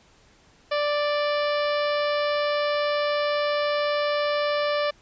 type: harmonic tone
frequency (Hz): 587.3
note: D5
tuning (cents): 0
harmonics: 1 / 2 / 3 / 4 / 5 / 6 / 7 / 8 / 9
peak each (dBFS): -23 / -29 / -33 / -35 / -37 / -39 / -40 / -41 / -42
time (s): 0.71-4.91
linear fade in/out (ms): 10
effects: pink hiss -57 dBFS RMS until 5.01 s + resampled to 16000 Hz